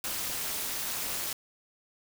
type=noise with amplitude modulation; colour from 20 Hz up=white; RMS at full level=-30 dBFS; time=0.04-1.33 s; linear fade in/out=2 ms; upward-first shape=sine; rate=248 Hz; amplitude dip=85%; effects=none